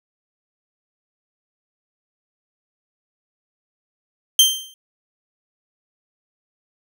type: tone with exponential decay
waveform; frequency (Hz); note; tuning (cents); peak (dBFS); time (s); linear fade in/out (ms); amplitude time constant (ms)
sawtooth; 3141; G7; +3; -4; 4.39-4.74; 2; 75
effects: none